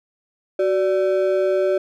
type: ring-modulated tone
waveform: triangle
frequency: 478.8 Hz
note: A#4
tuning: 46 cents sharp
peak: -11 dBFS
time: 0.59-1.78 s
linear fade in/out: 5 ms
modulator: 105 Hz
effects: none